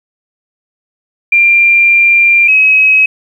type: tone pair in turn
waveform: sine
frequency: 2382 / 2551 Hz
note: D7 / D#7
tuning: +24 / +43 cents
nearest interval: minor second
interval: 119 cents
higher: second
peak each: -4 dBFS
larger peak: neither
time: 1.32-2.48 / 2.48-3.06 s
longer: first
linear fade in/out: 5 ms
effects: 7-bit